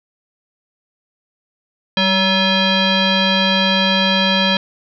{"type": "tone with frequency modulation", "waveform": "sine", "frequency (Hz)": 1710, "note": "A6", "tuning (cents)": -50, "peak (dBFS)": -12, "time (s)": [1.97, 4.57], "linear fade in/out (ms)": 2, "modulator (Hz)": 758, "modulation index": 3.1, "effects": []}